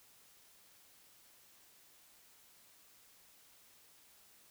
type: silence
effects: white hiss -64 dBFS RMS until 4.5 s